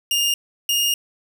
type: tone pair in turn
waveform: sawtooth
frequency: 2824 / 2839 Hz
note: F7 / F7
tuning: +19 / +28 cents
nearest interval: unison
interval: 9 cents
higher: second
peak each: -14 dBFS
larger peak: neither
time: 0.11-0.34 / 0.69-0.94 s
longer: second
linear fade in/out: 2 ms
effects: none

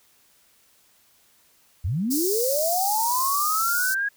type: linear sweep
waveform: sine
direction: up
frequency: 70 to 1661.2 Hz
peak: -22 dBFS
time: 1.84-4.09 s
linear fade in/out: 10 ms
type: high-pass noise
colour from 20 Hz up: white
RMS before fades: -27 dBFS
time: 2.1-3.95 s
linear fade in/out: 20 ms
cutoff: 4600 Hz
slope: 48 dB/octave
effects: white hiss -60 dBFS RMS until 4.16 s

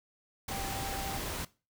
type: tone in noise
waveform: sine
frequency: 784 Hz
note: G5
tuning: in tune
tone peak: -39 dBFS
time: 0.51-1.18 s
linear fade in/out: 5 ms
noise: pink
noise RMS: -37 dBFS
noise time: 0.48-1.45 s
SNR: -5 dB
effects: noise-tail reverb RT60 0.3 s tail -19 dB re dry

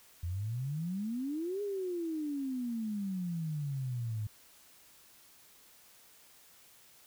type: exponential two-way sweep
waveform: sine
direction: up then down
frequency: 82.41 to 415.3 to 104.1 Hz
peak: -33 dBFS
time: 0.23-4.27 s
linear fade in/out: 5 ms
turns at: 1.62 s
effects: white hiss -60 dBFS RMS until 7.06 s

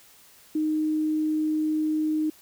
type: tone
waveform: sine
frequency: 309.4 Hz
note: D#4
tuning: 10 cents flat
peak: -22 dBFS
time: 0.55-2.3 s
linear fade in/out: 5 ms
effects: white hiss -54 dBFS RMS until 2.41 s

